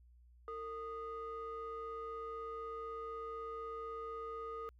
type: ring-modulated tone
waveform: triangle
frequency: 392 Hz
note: G4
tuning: in tune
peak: -36 dBFS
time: 0.48-4.69 s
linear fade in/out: 0 ms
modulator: 846 Hz
effects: tanh soft clip ceiling -33 dBFS + added 60 Hz sine -60 dBFS peak until 4.79 s